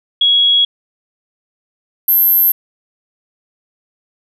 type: tone pair in turn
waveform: sine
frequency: 3328 / 12689 Hz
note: G#7 / G9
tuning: +3 / +20 cents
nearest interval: octave + major seventh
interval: 2317 cents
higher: second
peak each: -8 dBFS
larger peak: neither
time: 0.21-0.65 / 2.08-2.52 s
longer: neither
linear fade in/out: 5 ms
effects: none